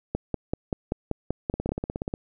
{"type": "two click trains", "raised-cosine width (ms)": 2, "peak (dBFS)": [-15, -12], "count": [11, 9], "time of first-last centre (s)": [[1.54, 2.139], [0.15, 1.691]], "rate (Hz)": [16.7, 5.19], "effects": []}